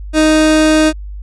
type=tone; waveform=30% pulse; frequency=311.1 Hz; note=D#4; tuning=in tune; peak=-5 dBFS; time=0.13-0.93 s; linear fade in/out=50 ms; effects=added 50 Hz sine -24 dBFS peak until 1.22 s + resampled to 24000 Hz